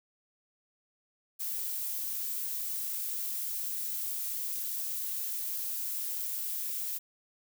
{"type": "noise", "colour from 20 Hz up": "violet", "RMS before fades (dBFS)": -35, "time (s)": [1.39, 6.99], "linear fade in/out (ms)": 20, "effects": []}